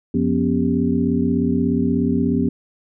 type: tone cluster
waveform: sine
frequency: 89.5 / 175.4 / 241.9 / 278.6 / 396.4 Hz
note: F2 / F3 / B3 / C#4 / G4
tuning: +43 / +8 / -36 / +9 / +19 cents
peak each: -27 / -22 / -19 / -22 / -26 dBFS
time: 0.14-2.49 s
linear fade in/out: 5 ms
effects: none